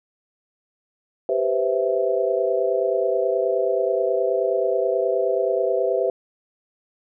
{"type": "chord", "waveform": "sine", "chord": "C major seventh", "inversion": "second", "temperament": "equal", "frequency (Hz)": [392, 493.9, 523.3, 659.3], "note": ["G4", "B4", "C5", "E5"], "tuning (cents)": [0, 0, 0, 0], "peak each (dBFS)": -24, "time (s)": [1.29, 6.1], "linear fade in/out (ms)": 2, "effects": []}